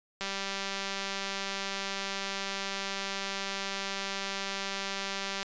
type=click train; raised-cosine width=0.2 ms; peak=-17 dBFS; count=1024; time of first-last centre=0.21-5.429 s; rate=196 Hz; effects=resampled to 16000 Hz